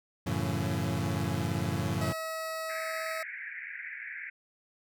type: chord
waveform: 30% pulse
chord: F# minor seventh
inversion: none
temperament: equal with one note detuned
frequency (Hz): 92.5 / 110 / 138.59 / 167.99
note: F#2 / A2 / C#3 / E3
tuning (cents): 0 / 0 / 0 / +33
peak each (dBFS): -32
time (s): 0.26-2.13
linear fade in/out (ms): 10
type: tone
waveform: 20% pulse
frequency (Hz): 643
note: E5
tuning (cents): -43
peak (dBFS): -29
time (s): 2.01-3.23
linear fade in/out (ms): 5
type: band-pass noise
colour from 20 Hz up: pink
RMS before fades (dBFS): -41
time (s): 2.69-4.3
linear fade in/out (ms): 5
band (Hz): 1600 to 2300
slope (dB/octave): 96
effects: none